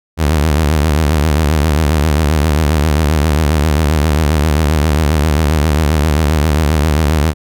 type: tone with vibrato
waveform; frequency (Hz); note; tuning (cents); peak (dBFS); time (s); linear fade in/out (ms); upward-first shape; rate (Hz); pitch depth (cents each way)
sawtooth; 76.2; D#2; -36; -6; 0.17-7.34; 50; triangle; 7.5; 150
effects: none